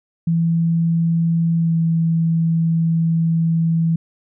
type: tone with pitch glide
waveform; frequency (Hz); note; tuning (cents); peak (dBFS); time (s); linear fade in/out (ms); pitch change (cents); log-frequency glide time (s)
sine; 166.3 to 164.48; E3 to E3; +16 to -4; -14; 0.27-3.96; 5; -20; 1.57-1.75
effects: none